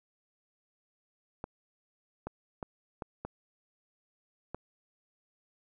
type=clicks; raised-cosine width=1 ms; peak=-23 dBFS; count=6; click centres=1.441 / 2.27 / 2.628 / 3.022 / 3.25 / 4.546 s; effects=none